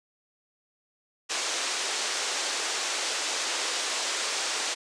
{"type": "band-pass noise", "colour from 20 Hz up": "white", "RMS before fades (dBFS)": -30, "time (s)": [1.29, 4.75], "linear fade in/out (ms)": 20, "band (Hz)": [350, 7400], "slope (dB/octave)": 24, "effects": ["resampled to 22050 Hz"]}